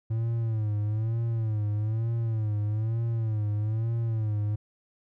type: tone with vibrato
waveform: triangle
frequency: 110 Hz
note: A2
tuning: in tune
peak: -23 dBFS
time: 0.1-4.56 s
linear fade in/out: 10 ms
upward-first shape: sine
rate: 1.1 Hz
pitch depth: 93 cents each way
effects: none